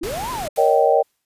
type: linear two-way sweep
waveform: sine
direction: up then down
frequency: 292.2 to 1046.5 to 560 Hz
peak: -25 dBFS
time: 0.01-0.49 s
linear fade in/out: 10 ms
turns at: 0.31 s
type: noise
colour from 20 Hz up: pink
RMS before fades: -31 dBFS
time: 0.03-0.48 s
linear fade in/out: 5 ms
type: noise with exponential decay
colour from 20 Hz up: white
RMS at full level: -36 dBFS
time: 0.56-1.25 s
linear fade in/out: 1 ms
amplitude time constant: 150 ms
type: chord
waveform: sine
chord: Eb dominant seventh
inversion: second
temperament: just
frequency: 466.7 / 560 / 622.3 / 777.8 Hz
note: Bb4 / Db5 / Eb5 / G5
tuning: +2 / +18 / 0 / -14 cents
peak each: -18 dBFS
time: 0.57-1.03 s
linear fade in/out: 20 ms
effects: resampled to 32000 Hz